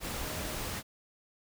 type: tone in noise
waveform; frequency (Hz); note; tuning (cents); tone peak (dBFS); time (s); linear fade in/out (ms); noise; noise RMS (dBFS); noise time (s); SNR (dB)
sine; 622.3; D#5; 0; -47; 0.22-0.6; 50; pink; -37; 0-0.83; -13
effects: none